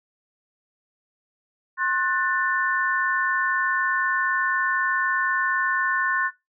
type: chord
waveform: sine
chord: F# diminished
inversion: second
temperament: just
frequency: 1065.6 / 1480 / 1776 Hz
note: C6 / F#6 / A6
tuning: +31 / 0 / +16 cents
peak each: -25 dBFS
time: 1.77-6.31 s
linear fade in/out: 50 ms
effects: noise-tail reverb RT60 0.2 s tail -18 dB re dry